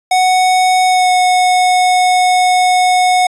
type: tone with pitch glide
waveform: square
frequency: 740 to 731.5 Hz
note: F#5 to F#5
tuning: 0 to -20 cents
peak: -9 dBFS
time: 0.11-3.27 s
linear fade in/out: 5 ms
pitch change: -20 cents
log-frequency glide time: 0.86-1.1 s
effects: resampled to 24000 Hz